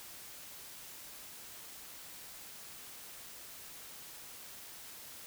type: silence
effects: white hiss -50 dBFS RMS until 5.26 s